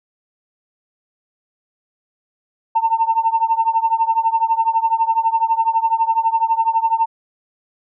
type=tone with tremolo; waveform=sine; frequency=903 Hz; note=A5; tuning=45 cents sharp; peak=-9 dBFS; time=2.75-7.06 s; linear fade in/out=10 ms; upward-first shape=triangle; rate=12 Hz; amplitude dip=95%; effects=tanh soft clip ceiling -6 dBFS

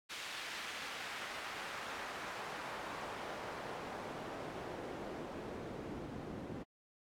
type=noise with band-pass filter sweep; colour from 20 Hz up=pink; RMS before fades=-45 dBFS; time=0.09-6.64 s; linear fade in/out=20 ms; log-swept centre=2700 to 250 Hz; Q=0.86; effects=AAC 64 kbps

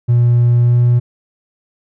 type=tone with pitch glide; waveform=triangle; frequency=120.2 to 121.18 Hz; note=B2 to B2; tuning=-46 to -32 cents; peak=-5 dBFS; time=0.08-1 s; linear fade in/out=20 ms; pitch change=+14 cents; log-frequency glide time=0.62-0.76 s; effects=tanh soft clip ceiling -3 dBFS

